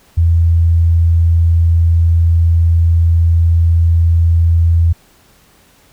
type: tone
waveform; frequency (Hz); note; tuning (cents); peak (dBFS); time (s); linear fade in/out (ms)
sine; 83.6; E2; +25; -7; 0.17-4.93; 10
effects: pink hiss -49 dBFS RMS until 5.92 s